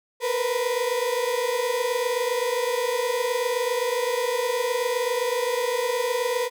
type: tone cluster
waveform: 35% pulse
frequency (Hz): 463.8 / 491.7 / 511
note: A#4 / B4 / C5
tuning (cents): -9 / -8 / -41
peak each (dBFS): -27 / -23 / -29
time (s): 0.2-6.5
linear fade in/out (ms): 50
effects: none